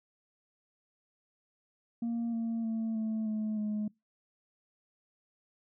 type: tone with pitch steps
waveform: sine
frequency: 233.1 / 228.6 / 224.1 / 219.8 / 215.5 / 211.3 Hz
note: A#3 / A#3 / A3 / A3 / A3 / G#3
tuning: 0 / -34 / +32 / -2 / -36 / +30 cents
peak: -28 dBFS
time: 2.02-3.88 s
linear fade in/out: 5 ms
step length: 310 ms
effects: noise-tail reverb RT60 0.2 s tail -25 dB re dry + tanh soft clip ceiling -29 dBFS